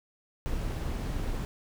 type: noise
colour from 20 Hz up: brown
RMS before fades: -32 dBFS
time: 0.46-1.45 s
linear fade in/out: 0 ms
effects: none